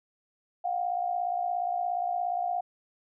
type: tone pair together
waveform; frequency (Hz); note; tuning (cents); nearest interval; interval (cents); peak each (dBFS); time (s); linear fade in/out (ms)
sine; 711 / 768.1; F5 / G5; +31 / -35; minor second; 134; -28 / -33; 0.64-2.61; 10
effects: none